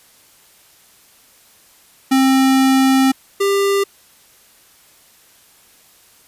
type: tone pair in turn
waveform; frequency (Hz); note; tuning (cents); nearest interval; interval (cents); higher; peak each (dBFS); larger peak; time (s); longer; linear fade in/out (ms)
square; 265.4 / 397.4; C4 / G4; +25 / +24; perfect fifth; 699; second; -11 / -14; first; 2.11-3.12 / 3.4-3.84; first; 10
effects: white hiss -50 dBFS RMS until 6.27 s + resampled to 32000 Hz